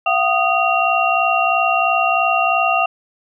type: tone cluster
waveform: sine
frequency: 689 / 752 / 1240 / 2751 Hz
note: F5 / F#5 / D#6 / F7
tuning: -24 / +28 / -6 / -27 cents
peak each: -19 dBFS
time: 0.06-2.86 s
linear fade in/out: 5 ms
effects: none